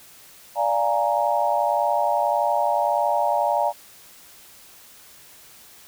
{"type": "chord", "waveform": "sine", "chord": "Bb dominant seventh", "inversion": "first", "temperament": "equal", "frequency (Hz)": [587.3, 698.5, 830.6, 932.3], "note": ["D5", "F5", "Ab5", "Bb5"], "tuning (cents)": [0, 0, 0, 0], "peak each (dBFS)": -24, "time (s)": [0.55, 3.73], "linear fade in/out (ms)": 50, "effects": ["white hiss -48 dBFS RMS until 5.87 s"]}